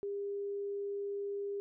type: tone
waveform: sine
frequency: 402.4 Hz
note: G4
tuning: 45 cents sharp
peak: -35 dBFS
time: 0.03-1.6 s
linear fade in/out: 0 ms
effects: none